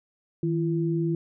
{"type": "tone pair together", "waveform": "sine", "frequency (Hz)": [159.56, 338.1], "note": ["D#3", "E4"], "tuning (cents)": [44, 44], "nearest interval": "octave + minor second", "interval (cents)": 1300, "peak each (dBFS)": [-25, -26], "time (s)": [0.43, 1.15], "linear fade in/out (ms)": 2, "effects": []}